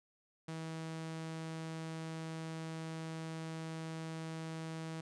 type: tone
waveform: sawtooth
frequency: 161.3 Hz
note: E3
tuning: 37 cents flat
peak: -37 dBFS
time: 0.48-5.01 s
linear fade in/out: 5 ms
effects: resampled to 22050 Hz